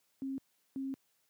sine tone bursts at uneven times, 268.9 Hz, C4, 47 cents sharp, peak -35 dBFS, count 2, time 0.22-0.38 / 0.76-0.94 s, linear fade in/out 0 ms, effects white hiss -75 dBFS RMS until 1.29 s + high-pass 100 Hz 12 dB/octave

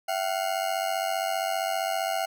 40% pulse ring-modulated tone, 715 Hz, F5, 41 cents sharp, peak -22 dBFS, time 0.08-2.26 s, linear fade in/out 10 ms, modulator 47.6 Hz, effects none

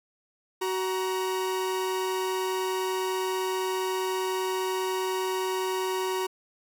45% pulse tone pair together, 374.6 / 944 Hz, F#4 / A#5, +21 / +22 cents, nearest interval octave + major third, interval 1601 cents, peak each -28 / -32 dBFS, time 0.61-6.27 s, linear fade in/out 10 ms, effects none

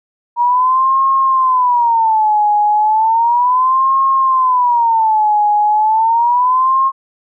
sine tone with vibrato, 947 Hz, A#5, 27 cents sharp, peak -9 dBFS, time 0.36-6.92 s, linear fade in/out 50 ms, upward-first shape sine, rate 0.34 Hz, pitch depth 220 cents each way, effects none

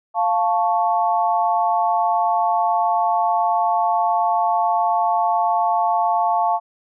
sine chord, F augmented, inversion none, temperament equal, 698.5 / 880 / 1108.7 Hz, F5 / A5 / C#6, 0 / 0 / 0 cents, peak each -19 / -19 / -24 dBFS, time 0.14-6.6 s, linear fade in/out 50 ms, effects none

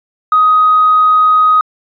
triangle tone with tanh clipping, 1254 Hz, D#6, 13 cents sharp, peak -5 dBFS, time 0.32-1.61 s, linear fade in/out 2 ms, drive 1 dB, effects resampled to 11025 Hz

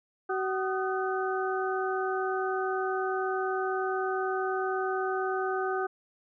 harmonic tone with a mistuned harmonic, 378 Hz, F#4, 37 cents sharp, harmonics 1 / 2 / 3 / 4, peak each -30 / -33 / -35 / -36 dBFS, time 0.29-5.87 s, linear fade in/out 10 ms, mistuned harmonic 3, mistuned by +150 cents, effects none

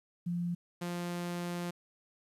sine / sawtooth tone pair in turn, 173.8 / 174.7 Hz, F3 / F3, -8 / +1 cents, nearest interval unison, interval 9 cents, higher second, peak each -31 / -31 dBFS, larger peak neither, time 0.26-0.55 / 0.81-1.71 s, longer second, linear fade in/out 10 ms, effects resampled to 32000 Hz + 11-bit

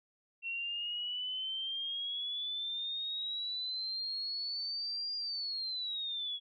sine exponential two-way sweep, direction up then down, 2712 to 4821 to 3339 Hz, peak -35 dBFS, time 0.42-6.4 s, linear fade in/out 50 ms, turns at 5.15 s, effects none

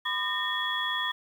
sine tone cluster, 1006 / 1207 / 1829 / 3357 Hz, B5 / D6 / A#6 / G#7, +32 / +47 / -33 / +18 cents, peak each -34 / -36 / -31 / -31 dBFS, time 0.05-1.12 s, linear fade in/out 10 ms, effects 9-bit

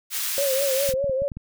white high-pass noise, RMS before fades -27 dBFS, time 0.1-0.94 s, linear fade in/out 50 ms, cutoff 1600 Hz, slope 12 dB/octave
sine tone with vibrato, 543 Hz, C#5, 36 cents flat, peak -21 dBFS, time 0.38-1.28 s, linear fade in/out 0 ms, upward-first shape triangle, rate 4.9 Hz, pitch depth 93 cents each way
clicks, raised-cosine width 5 ms, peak -23 dBFS, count 7, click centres 0.891 / 0.939 / 1.043 / 1.096 / 1.22 / 1.318 / 1.37 s
effects none

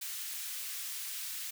white high-pass noise, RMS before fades -40 dBFS, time 0.01-1.51 s, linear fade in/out 10 ms, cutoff 1900 Hz, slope 12 dB/octave, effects none

